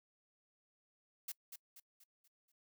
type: noise with echo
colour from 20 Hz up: blue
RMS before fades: -43 dBFS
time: 1.28-1.32 s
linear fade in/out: 5 ms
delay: 240 ms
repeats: 5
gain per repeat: -7 dB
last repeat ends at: 2.52 s
effects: noise-tail reverb RT60 0.1 s tail -24 dB re dry